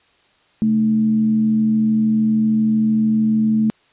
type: tone with frequency modulation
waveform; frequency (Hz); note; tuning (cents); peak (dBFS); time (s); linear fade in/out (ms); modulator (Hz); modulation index
sine; 218.6; A3; -11; -13; 0.62-3.7; 0; 87; 0.28
effects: white hiss -57 dBFS RMS until 3.92 s + resampled to 8000 Hz